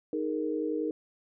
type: chord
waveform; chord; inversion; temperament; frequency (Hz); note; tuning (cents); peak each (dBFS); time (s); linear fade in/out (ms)
sine; D# suspended fourth; none; equal; 311.1 / 415.3 / 466.2; D#4 / G#4 / A#4; 0 / 0 / 0; -31 / -35 / -33; 0.13-0.91; 2
effects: none